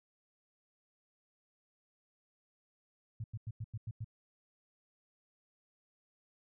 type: tone bursts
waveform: sine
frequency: 110.7 Hz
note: A2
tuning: 11 cents sharp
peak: -37 dBFS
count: 7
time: 3.2-4.045 s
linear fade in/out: 5 ms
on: 41 ms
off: 93 ms
effects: none